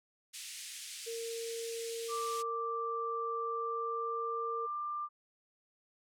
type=band-pass noise; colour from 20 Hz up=white; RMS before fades=-46 dBFS; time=0.33-2.43 s; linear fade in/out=20 ms; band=2100 to 9600 Hz; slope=24 dB/octave
type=tone; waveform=sine; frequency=459.8 Hz; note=A#4; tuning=24 cents flat; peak=-38 dBFS; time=1.06-4.67 s; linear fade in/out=20 ms
type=tone with pitch glide; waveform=sine; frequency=1174.7 to 1189 Hz; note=D6 to D6; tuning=0 to +21 cents; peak=-35 dBFS; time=2.08-5.09 s; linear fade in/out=50 ms; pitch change=+21 cents; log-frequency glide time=3.39-4.84 s
effects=none